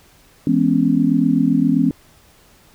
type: chord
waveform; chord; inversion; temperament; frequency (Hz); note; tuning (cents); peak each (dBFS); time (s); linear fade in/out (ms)
sine; C# minor seventh; first; just; 166.31 / 207.9 / 249.5 / 277.2; E3 / G#3 / B3 / C#4; +16 / +2 / +18 / 0; -20 / -20 / -17 / -17; 0.47-1.91; 2
effects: pink hiss -51 dBFS RMS until 2.74 s